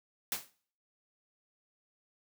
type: noise with exponential decay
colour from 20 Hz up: white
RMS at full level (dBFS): -30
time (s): 0.32-0.5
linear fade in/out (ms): 1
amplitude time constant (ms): 38
effects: noise-tail reverb RT60 0.5 s tail -20 dB re dry + high-pass 100 Hz 12 dB/octave